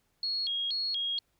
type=tone with vibrato; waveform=sine; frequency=3762 Hz; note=A#7; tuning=15 cents sharp; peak=-29 dBFS; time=0.23-1.19 s; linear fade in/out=2 ms; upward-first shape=square; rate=2.1 Hz; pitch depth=240 cents each way; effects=pink hiss -74 dBFS RMS until 1.39 s